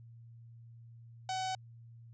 sawtooth tone with notch filter, 753 Hz, F#5, 30 cents sharp, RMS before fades -36 dBFS, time 1.29-1.55 s, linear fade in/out 2 ms, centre 1800 Hz, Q 1.2, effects added 116 Hz sine -51 dBFS peak until 2.13 s + resampled to 16000 Hz

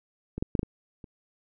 clicks, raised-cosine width 3 ms, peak -20 / -14 / -12 / -12 / -18 / -30 dBFS, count 6, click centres 0.38 / 0.425 / 0.552 / 0.593 / 0.631 / 1.042 s, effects none

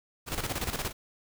pink noise with tremolo, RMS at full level -31 dBFS, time 0.26-0.93 s, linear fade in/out 50 ms, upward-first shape square, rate 17 Hz, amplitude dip 65%, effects none

